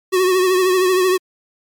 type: tone with vibrato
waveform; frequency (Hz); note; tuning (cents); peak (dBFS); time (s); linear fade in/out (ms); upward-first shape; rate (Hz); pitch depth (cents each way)
square; 370; F#4; 0; -13; 0.12-1.18; 20; triangle; 13; 56
effects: MP3 96 kbps